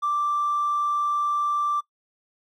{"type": "tone", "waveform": "triangle", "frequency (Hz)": 1174.7, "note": "D6", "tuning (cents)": 0, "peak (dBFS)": -18, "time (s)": [0.02, 1.81], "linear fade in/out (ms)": 20, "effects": ["noise-tail reverb RT60 0.1 s tail -22 dB re dry", "tanh soft clip ceiling -18 dBFS"]}